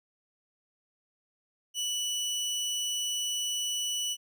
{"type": "tone", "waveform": "25% pulse", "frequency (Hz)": 2960, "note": "F#7", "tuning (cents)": 0, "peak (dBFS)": -26, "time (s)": [1.74, 4.17], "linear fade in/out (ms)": 50, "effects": []}